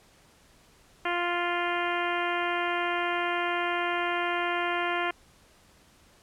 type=harmonic tone; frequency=349.2 Hz; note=F4; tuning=in tune; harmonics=1 / 2 / 3 / 4 / 5 / 6 / 7 / 8 / 9; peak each=-33 / -32 / -33 / -34 / -35 / -36 / -38 / -40 / -43 dBFS; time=1.05-5.11 s; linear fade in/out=5 ms; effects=pink hiss -59 dBFS RMS until 6.22 s + low-pass 11000 Hz 12 dB/octave